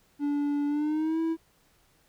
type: tone with pitch glide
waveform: triangle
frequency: 288.9 to 326.2 Hz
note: D4 to E4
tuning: -28 to -18 cents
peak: -23 dBFS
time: 0.19-1.37 s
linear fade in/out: 50 ms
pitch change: +210 cents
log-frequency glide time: 0.67-1.2 s
effects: pink hiss -65 dBFS RMS until 2.08 s